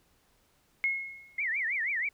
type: tone with exponential decay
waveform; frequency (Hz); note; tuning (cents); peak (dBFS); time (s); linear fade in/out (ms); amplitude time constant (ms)
sine; 2167; C#7; -40; -23; 0.84-1.44; 0; 130
type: tone with vibrato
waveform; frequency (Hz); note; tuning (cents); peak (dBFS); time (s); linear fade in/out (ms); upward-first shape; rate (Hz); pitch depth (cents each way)
sine; 2042; C7; -43; -28; 1.38-2.09; 5; triangle; 6.2; 280
effects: pink hiss -68 dBFS RMS until 2.13 s